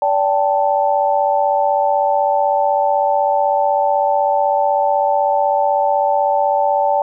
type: chord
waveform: sine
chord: D suspended fourth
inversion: none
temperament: equal with one note detuned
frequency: 577.9 / 784 / 880 Hz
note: D5 / G5 / A5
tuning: -28 / 0 / 0 cents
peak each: -17 dBFS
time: 0.02-7.02 s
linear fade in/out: 2 ms
effects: none